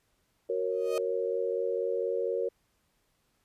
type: chord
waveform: sine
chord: F# major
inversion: none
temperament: equal with one note detuned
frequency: 370 / 466.2 / 550.5 Hz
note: F#4 / A#4 / C#5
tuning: 0 / 0 / -12 cents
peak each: -34 / -30 / -33 dBFS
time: 0.49-2.49 s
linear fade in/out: 10 ms
type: tone with exponential growth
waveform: 35% pulse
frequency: 622.3 Hz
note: D#5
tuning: in tune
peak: -28 dBFS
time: 0.7-0.98 s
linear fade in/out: 1 ms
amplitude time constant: 60 ms
effects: pink hiss -73 dBFS RMS until 3.44 s + resampled to 32000 Hz